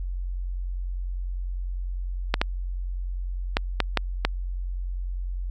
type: clicks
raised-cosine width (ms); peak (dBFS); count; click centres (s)
0.3; -4; 6; 2.341 / 2.415 / 3.569 / 3.803 / 3.973 / 4.25
effects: added 45 Hz sine -27 dBFS peak until 5.5 s